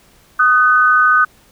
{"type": "tone pair together", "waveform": "sine", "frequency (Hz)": [1242, 1508.4], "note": ["D#6", "F#6"], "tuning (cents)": [-3, 33], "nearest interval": "minor third", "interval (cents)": 336, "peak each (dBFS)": -11, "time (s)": [0.39, 1.25], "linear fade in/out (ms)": 10, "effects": ["pink hiss -50 dBFS RMS until 1.51 s"]}